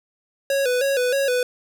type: tone with vibrato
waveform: square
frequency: 523.3 Hz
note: C5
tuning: in tune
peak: -19 dBFS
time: 0.5-1.43 s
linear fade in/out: 2 ms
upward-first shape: square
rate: 3.2 Hz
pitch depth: 91 cents each way
effects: none